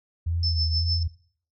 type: tone with vibrato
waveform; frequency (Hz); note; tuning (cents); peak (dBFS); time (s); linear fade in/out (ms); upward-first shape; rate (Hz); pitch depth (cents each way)
sine; 82.41; E2; 0; -23; 0.26-1.08; 10; sine; 1.9; 51
type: tone with tremolo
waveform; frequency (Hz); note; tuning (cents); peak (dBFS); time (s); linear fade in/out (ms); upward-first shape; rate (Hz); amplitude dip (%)
sine; 5274; E8; 0; -23; 0.43-1.03; 2; triangle; 6.6; 85
effects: noise-tail reverb RT60 0.5 s tail -18 dB re dry